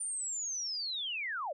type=linear sweep; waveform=sine; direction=down; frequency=9240 to 511 Hz; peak=-34 dBFS; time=0-1.53 s; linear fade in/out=10 ms; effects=none